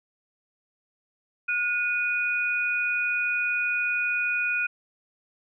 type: tone pair together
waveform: sine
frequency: 1442 / 2475 Hz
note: F#6 / D#7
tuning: -45 / -10 cents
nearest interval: major sixth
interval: 935 cents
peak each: -27 / -25 dBFS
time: 1.48-4.67 s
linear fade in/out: 10 ms
effects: none